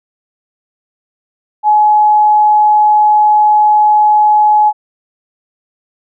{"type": "tone", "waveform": "sine", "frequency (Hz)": 846, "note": "G#5", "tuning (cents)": 32, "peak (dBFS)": -5, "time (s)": [1.63, 4.73], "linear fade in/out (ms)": 50, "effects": []}